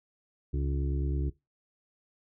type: harmonic tone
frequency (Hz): 69.3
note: C#2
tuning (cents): 0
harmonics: 1 / 2 / 4 / 5 / 6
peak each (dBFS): -29 / -33 / -40 / -40 / -47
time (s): 0.53-1.3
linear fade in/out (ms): 10
effects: noise-tail reverb RT60 0.2 s tail -18 dB re dry